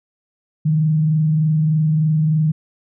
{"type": "tone with frequency modulation", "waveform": "sine", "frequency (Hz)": 155.56, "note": "D#3", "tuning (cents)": 0, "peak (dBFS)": -13, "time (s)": [0.65, 2.52], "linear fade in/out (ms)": 10, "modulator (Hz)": 23.3, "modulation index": 0.25, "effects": []}